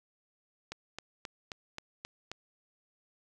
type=click train; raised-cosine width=0.2 ms; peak=-22 dBFS; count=7; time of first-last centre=0.72-2.316 s; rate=3.76 Hz; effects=none